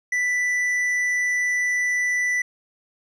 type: tone with tanh clipping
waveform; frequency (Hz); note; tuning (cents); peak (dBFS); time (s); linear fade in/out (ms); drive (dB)
sine; 1979; B6; +3; -21; 0.12-2.42; 5; 7
effects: none